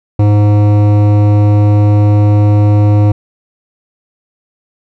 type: tone with hard clipping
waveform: sine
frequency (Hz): 103.83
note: G#2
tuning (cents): 0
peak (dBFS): -7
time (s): 0.19-3.12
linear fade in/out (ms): 5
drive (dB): 14
effects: none